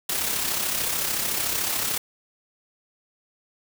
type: noise with amplitude modulation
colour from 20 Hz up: white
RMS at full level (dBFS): -24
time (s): 0.09-1.98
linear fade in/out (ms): 5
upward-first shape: sine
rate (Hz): 33.6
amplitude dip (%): 45
effects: none